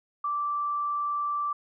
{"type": "tone", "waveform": "sine", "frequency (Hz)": 1169, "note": "D6", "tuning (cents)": -8, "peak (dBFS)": -26, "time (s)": [0.24, 1.53], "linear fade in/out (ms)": 5, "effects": []}